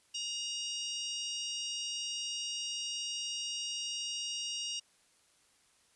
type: harmonic tone with a mistuned harmonic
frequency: 941 Hz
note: A#5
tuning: 16 cents sharp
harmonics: 3 / 4 / 5 / 6 / 7 / 8 / 9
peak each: -38 / -47 / -46 / -41 / -53 / -53 / -50 dBFS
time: 0.14-4.8 s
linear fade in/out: 10 ms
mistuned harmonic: 3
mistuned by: +17 cents
effects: white hiss -68 dBFS RMS until 5.95 s + resampled to 24000 Hz